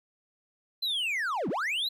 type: linear two-way sweep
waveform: triangle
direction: down then up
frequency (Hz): 4133 to 145.9 to 4133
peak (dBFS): -26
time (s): 0.82-1.89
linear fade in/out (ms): 10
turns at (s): 1.49
effects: none